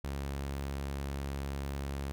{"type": "tone", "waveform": "sawtooth", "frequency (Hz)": 69.3, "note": "C#2", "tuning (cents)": 0, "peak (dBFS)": -31, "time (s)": [0.04, 2.12], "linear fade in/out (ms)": 0, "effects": []}